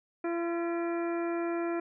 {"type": "harmonic tone with a mistuned harmonic", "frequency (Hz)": 340, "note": "F4", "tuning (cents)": -46, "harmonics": [1, 2, 3, 4, 5, 6, 7], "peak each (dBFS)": [-30, -37, -44, -42, -47, -50, -47], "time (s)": [0.24, 1.8], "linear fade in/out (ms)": 5, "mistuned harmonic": 6, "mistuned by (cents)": -75, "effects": []}